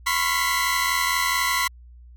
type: tone cluster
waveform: sawtooth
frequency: 1006 / 1091 / 1381 / 1980 / 2064 Hz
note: B5 / C#6 / F6 / B6 / C7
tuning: +32 / -28 / -20 / +4 / -24 cents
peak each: -23 / -22 / -28 / -22 / -26 dBFS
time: 0.06-1.68 s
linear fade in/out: 10 ms
effects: added 60 Hz sine -43 dBFS peak until 2.16 s